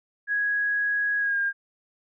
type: tone with pitch glide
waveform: sine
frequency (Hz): 1661.2 to 1611.1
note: G#6 to G6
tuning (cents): 0 to +47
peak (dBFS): -22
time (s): 0.27-1.53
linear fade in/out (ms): 50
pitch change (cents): -53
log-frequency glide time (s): 1.19-1.39
effects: none